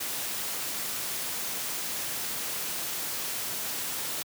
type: noise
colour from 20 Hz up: white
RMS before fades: -33 dBFS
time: 0-4.23 s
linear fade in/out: 10 ms
effects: high-pass 100 Hz 12 dB/octave